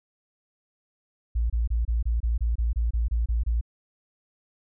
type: tone bursts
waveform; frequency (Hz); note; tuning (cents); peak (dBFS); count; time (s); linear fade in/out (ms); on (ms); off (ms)
sine; 57.4; A#1; -26; -21; 13; 1.35-3.612; 10; 150; 26
effects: none